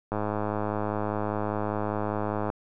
click train, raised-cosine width 1 ms, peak -15 dBFS, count 251, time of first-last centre 0.12-2.501 s, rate 105 Hz, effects none

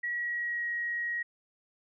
sine tone with pitch glide, 1920 to 1894.7 Hz, B6 to A#6, -49 to +28 cents, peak -30 dBFS, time 0.03-1.23 s, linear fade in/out 10 ms, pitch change -23 cents, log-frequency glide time 0.13-0.68 s, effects none

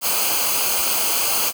white noise with comb filter, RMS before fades -20 dBFS, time 0.01-1.53 s, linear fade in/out 50 ms, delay 0.54 ms, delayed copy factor -0.7, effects none

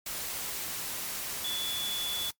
sine tone in noise, 3439 Hz, A7, 40 cents flat, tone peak -32 dBFS, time 1.44-2.3 s, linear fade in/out 5 ms, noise white, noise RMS -36 dBFS, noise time 0.06-2.31 s, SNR +1 dB, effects noise-tail reverb RT60 0.1 s tail -20 dB re dry + MP3 96 kbps

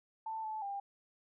sine tone with pitch steps, 886 / 869 / 798 Hz, A5 / A5 / G5, +12 / -22 / +31 cents, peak -37 dBFS, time 0.26-0.8 s, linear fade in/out 5 ms, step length 180 ms, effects none

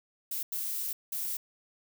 violet noise bursts at uneven times, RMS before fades -34 dBFS, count 3, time 0.31-0.43 / 0.52-0.93 / 1.12-1.37 s, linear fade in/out 5 ms, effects none

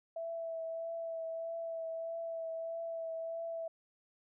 sine tone with vibrato, 659.3 Hz, E5, in tune, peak -37 dBFS, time 0.16-3.68 s, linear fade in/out 5 ms, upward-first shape triangle, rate 1.6 Hz, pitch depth 20 cents each way, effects none

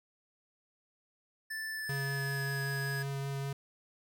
square tone with pitch glide, 1760 to 1668.9 Hz, A6 to G#6, 0 to +8 cents, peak -37 dBFS, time 1.5-3.03 s, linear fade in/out 10 ms, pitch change -92 cents, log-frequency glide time 1.71-2.67 s
square tone with vibrato, 138.2 Hz, C#3, 5 cents flat, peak -35 dBFS, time 1.89-3.53 s, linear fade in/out 5 ms, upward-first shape sine, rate 5.2 Hz, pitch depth 9 cents each way
effects none

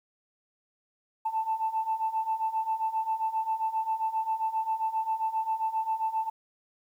sine beating tone pair, 880 / 887.5 Hz, A5 / A5, 0 / +15 cents, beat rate 7.5 Hz, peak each -31 / -28 dBFS, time 1.25-6.3 s, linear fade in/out 10 ms, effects tanh soft clip ceiling -19 dBFS + 10-bit

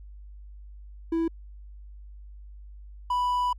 triangle tone pair in turn, 329.6 / 987.7 Hz, E4 / B5, 0 / 0 cents, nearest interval octave + perfect fifth, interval 1900 cents, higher second, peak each -21 dBFS, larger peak neither, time 1.12-1.28 / 3.1-3.53 s, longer second, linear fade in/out 5 ms, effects added 50 Hz sine -42 dBFS peak until 3.58 s

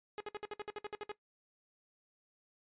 sawtooth tone bursts, 418.7 Hz, G#4, 14 cents sharp, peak -35 dBFS, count 12, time 0.18-1.116 s, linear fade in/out 0 ms, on 23 ms, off 60 ms, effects noise-tail reverb RT60 0.1 s tail -17 dB re dry + resampled to 8000 Hz

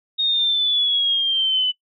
sine exponential sweep, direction down, 3729 to 2993 Hz, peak -16 dBFS, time 0.18-1.72 s, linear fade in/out 20 ms, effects noise-tail reverb RT60 0.1 s tail -19 dB re dry

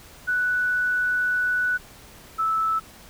sine tone pair in turn, 1482 / 1310.8 Hz, F#6 / E6, +2 / -10 cents, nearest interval major second, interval 212 cents, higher first, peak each -20 dBFS, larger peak neither, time 0.27-1.78 / 2.38-2.8 s, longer first, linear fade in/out 20 ms, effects pink hiss -47 dBFS RMS until 3.09 s

